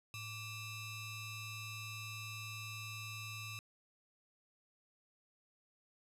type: ring-modulated tone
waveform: sawtooth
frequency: 1270 Hz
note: D#6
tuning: 35 cents sharp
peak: -37 dBFS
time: 0.14-3.59 s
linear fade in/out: 0 ms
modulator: 1380 Hz
effects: resampled to 32000 Hz + 11-bit